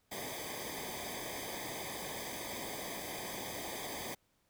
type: noise with comb filter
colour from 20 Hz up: pink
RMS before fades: -42 dBFS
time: 0.11-4.15 s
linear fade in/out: 10 ms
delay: 0.72 ms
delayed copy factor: -0.95
effects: pink hiss -75 dBFS RMS until 4.49 s